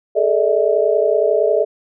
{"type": "tone cluster", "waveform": "sine", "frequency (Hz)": [417.3, 448.1, 591, 646], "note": ["G#4", "A4", "D5", "E5"], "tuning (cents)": [8, 32, 11, -35], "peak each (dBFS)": -18, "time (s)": [0.15, 1.65], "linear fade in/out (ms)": 20, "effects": []}